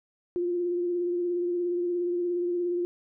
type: tone with vibrato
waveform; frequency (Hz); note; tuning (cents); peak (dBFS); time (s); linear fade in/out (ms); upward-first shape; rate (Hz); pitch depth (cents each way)
sine; 351.2; F4; +10; -25; 0.36-2.85; 0; triangle; 17; 32
effects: none